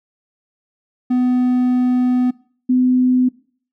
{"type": "tone pair in turn", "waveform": ["triangle", "sine"], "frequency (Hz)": [250, 252.9], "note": ["B3", "B3"], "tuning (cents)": [21, 41], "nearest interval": "unison", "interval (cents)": 20, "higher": "second", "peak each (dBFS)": -11, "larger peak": "neither", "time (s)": [[1.1, 2.31], [2.69, 3.29]], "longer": "first", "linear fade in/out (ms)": 10, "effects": ["noise-tail reverb RT60 0.5 s tail -22 dB re dry"]}